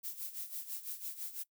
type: noise with tremolo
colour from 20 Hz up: violet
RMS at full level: -40 dBFS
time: 0.03-1.44 s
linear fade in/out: 20 ms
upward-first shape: sine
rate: 6 Hz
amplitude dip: 75%
effects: noise-tail reverb RT60 0.1 s tail -22 dB re dry